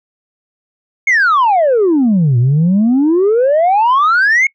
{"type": "exponential two-way sweep", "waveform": "sine", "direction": "down then up", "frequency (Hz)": [2217, 116.54, 2217], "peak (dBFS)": -6, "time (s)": [1.07, 4.47], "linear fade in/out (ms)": 5, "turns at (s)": 2.38, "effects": ["noise-tail reverb RT60 0.1 s tail -24 dB re dry", "tanh soft clip ceiling -6 dBFS"]}